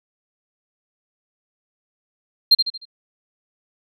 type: tone with echo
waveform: sine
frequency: 4186 Hz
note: C8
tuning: in tune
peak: -5 dBFS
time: 2.51-2.55 s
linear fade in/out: 10 ms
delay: 76 ms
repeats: 4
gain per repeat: -8 dB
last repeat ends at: 2.854 s
effects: tanh soft clip ceiling -6 dBFS